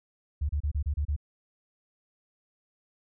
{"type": "tone bursts", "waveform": "sine", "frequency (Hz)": 73.1, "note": "D2", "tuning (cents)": -7, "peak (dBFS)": -25, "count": 7, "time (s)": [0.41, 1.164], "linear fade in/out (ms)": 10, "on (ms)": 82, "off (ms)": 30, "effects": []}